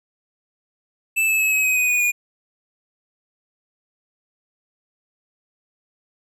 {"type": "tone with pitch steps", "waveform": "square", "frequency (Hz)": [2637, 2608, 2580, 2552, 2524, 2496, 2469, 2442], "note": ["E7", "E7", "E7", "D#7", "D#7", "D#7", "D#7", "D#7"], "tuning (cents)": [0, -19, -38, 43, 24, 5, -14, -33], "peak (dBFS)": -17, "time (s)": [1.16, 2.12], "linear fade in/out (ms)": 20, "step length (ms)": 120, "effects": []}